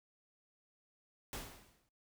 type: noise with exponential decay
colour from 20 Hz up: pink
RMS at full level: -41 dBFS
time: 1.33-1.89 s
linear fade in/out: 1 ms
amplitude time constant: 120 ms
effects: noise-tail reverb RT60 0.2 s tail -21 dB re dry